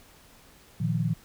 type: chord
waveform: sine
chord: Bb suspended fourth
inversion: none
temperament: equal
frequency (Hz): 116.54 / 155.56 / 174.61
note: Bb2 / Eb3 / F3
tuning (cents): 0 / 0 / 0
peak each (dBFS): -28 / -28 / -29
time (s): 0.8-1.14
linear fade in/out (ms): 10
effects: pink hiss -55 dBFS RMS until 1.24 s